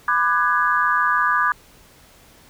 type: chord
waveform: sine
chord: G# half-diminished seventh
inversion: first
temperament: just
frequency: 996.7 / 1196.1 / 1495.1 / 1661.2 Hz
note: B5 / D6 / F#6 / G#6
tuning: +16 / +31 / +18 / 0 cents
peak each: -23 / -19 / -24 / -21 dBFS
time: 0.08-1.52 s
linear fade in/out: 2 ms
effects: pink hiss -50 dBFS RMS until 2.49 s